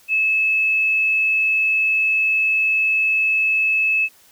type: tone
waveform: sine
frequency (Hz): 2600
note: E7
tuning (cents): -24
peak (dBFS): -15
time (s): 0.08-4.09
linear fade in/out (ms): 50
effects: white hiss -52 dBFS RMS until 4.31 s